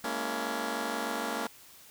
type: chord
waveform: 10% pulse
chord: A# half-diminished seventh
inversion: third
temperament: just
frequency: 209.8 / 233.1 / 279.7 / 335.6 Hz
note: G#3 / A#3 / C#4 / E4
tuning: +18 / 0 / +16 / +31 cents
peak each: -32 / -27 / -29 / -32 dBFS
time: 0.04-1.47 s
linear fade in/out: 2 ms
effects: white hiss -54 dBFS RMS until 1.9 s